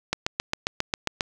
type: click train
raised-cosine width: 0.2 ms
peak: -6 dBFS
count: 9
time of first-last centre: 0.13-1.208 s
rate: 7.42 Hz
effects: none